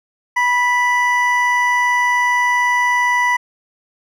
triangle tone pair together, 978.1 / 1975.5 Hz, B5 / B6, -17 / 0 cents, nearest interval octave, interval 1217 cents, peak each -14 dBFS, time 0.36-3.37 s, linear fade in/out 10 ms, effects none

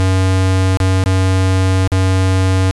square tone with dropouts, 94.1 Hz, F#2, 30 cents sharp, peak -11 dBFS, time 0-2.71 s, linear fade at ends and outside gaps 0 ms, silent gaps 0.771-0.802 / 1.039-1.06 / 1.875-1.919 s, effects resampled to 24000 Hz

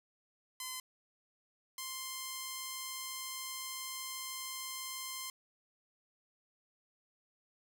5% pulse tone pair in turn, 1028 / 1047.8 Hz, C6 / C6, -31 / +2 cents, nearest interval unison, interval 33 cents, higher second, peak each -28 dBFS, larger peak neither, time 0.6-0.8 / 1.78-5.3 s, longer second, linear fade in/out 2 ms, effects none

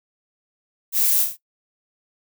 violet noise with echo, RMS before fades -20 dBFS, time 0.92-1.26 s, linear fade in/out 50 ms, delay 28 ms, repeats 4, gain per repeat -4 dB, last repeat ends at 1.372 s, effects noise-tail reverb RT60 0.1 s tail -17 dB re dry

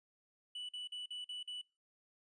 triangle tone bursts, 2964 Hz, F#7, 2 cents sharp, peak -40 dBFS, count 6, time 0.55-1.615 s, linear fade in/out 5 ms, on 140 ms, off 45 ms, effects noise-tail reverb RT60 0.3 s tail -25 dB re dry + resampled to 22050 Hz

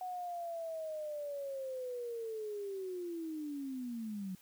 sine linear sweep, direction down, 740 to 182.8 Hz, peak -38 dBFS, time 0.01-4.35 s, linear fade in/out 2 ms, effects white hiss -63 dBFS RMS until 4.41 s

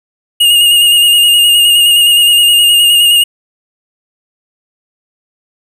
square tone with vibrato, 2845 Hz, F7, 31 cents sharp, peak -5 dBFS, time 0.4-3.24 s, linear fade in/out 10 ms, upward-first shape square, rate 9.6 Hz, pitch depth 22 cents each way, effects none

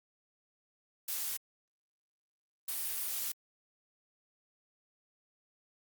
blue noise bursts at uneven times, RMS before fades -36 dBFS, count 2, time 1.08-1.37 / 2.68-3.32 s, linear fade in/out 5 ms, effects Opus 48 kbps

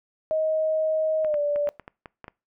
sine tone with pitch glide, 629 to 583.5 Hz, D#5 to D5, +19 to -11 cents, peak -21 dBFS, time 0.31-1.69 s, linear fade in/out 0 ms, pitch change -130 cents, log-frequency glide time 1.23-1.39 s
clicks, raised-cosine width 0.5 ms, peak -24 dBFS, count 9, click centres 1.247 / 1.342 / 1.56 / 1.673 / 1.797 / 1.879 / 2.058 / 2.243 / 2.281 s
effects noise-tail reverb RT60 0.3 s tail -24 dB re dry

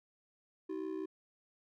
triangle ring-modulated tone, 348.6 Hz, F4, 3 cents flat, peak -32 dBFS, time 0.69-1.06 s, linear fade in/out 10 ms, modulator 32.5 Hz, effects none

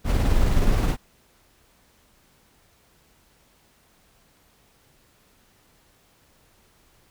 brown noise with tremolo, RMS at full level -18 dBFS, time 0.04-0.97 s, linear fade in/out 50 ms, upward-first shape square, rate 19 Hz, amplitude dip 25%, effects pink hiss -60 dBFS RMS until 7.1 s

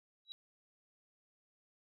sine tone with exponential growth, 3892 Hz, B7, 26 cents flat, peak -39 dBFS, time 0.25-0.32 s, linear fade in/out 0 ms, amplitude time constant 15 ms, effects none

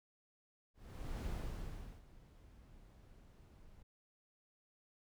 brown noise with ADSR envelope, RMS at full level -40 dBFS, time 0.74-3.83 s, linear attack 510 ms, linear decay 770 ms, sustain -20 dB, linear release 9 ms, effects none

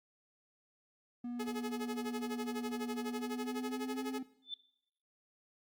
triangle tone with pitch glide, 241.9 to 260.8 Hz, B3 to C4, -36 to -5 cents, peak -36 dBFS, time 1.24-4.23 s, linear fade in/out 5 ms, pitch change +131 cents, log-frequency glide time 3.03-4.04 s
sawtooth tone with tremolo, 424.4 Hz, G#4, 38 cents sharp, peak -33 dBFS, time 1.39-4.19 s, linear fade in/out 10 ms, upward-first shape sine, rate 12 Hz, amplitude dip 90%
sine tone with exponential growth, 3531 Hz, A7, 5 cents sharp, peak -34 dBFS, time 4.42-4.54 s, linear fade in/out 2 ms, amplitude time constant 25 ms
effects noise-tail reverb RT60 0.7 s tail -18 dB re dry + Opus 48 kbps

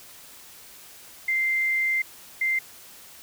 sine tone bursts at uneven times, 2088 Hz, C7, 4 cents flat, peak -21 dBFS, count 2, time 1.28-2.02 / 2.41-2.59 s, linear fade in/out 5 ms, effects white hiss -47 dBFS RMS until 3.22 s

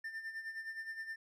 triangle tone with tremolo, 1793 Hz, A6, 32 cents sharp, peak -37 dBFS, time 0.04-1.16 s, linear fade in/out 5 ms, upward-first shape sine, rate 9.6 Hz, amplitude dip 65%, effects none

